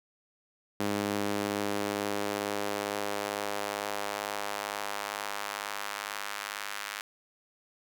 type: tone with high-pass filter sweep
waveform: sawtooth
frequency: 102.2 Hz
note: G#2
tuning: 27 cents flat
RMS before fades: -34 dBFS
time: 0.8-7.01 s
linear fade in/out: 0 ms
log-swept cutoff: 250 to 1500 Hz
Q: 1.1
effects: none